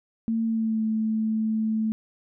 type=tone with pitch glide; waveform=sine; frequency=226 to 219.4 Hz; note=A3 to A3; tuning=+47 to -5 cents; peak=-22 dBFS; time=0.28-1.92 s; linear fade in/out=0 ms; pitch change=-52 cents; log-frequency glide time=0.44-0.83 s; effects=none